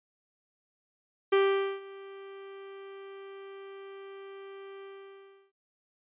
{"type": "tone with ADSR envelope", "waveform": "45% pulse", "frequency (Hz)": 392, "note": "G4", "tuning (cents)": 0, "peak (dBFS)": -20, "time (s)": [1.32, 5.52], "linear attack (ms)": 10, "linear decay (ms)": 470, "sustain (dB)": -23, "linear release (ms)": 690, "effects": ["resampled to 8000 Hz"]}